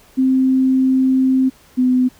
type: tone pair in turn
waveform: sine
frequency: 261.6 / 253.4 Hz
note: C4 / B3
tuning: 0 / +45 cents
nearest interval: minor second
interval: 55 cents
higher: first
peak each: -11 dBFS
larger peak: neither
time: 0.17-1.5 / 1.77-2.09 s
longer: first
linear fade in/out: 20 ms
effects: pink hiss -49 dBFS RMS until 2.19 s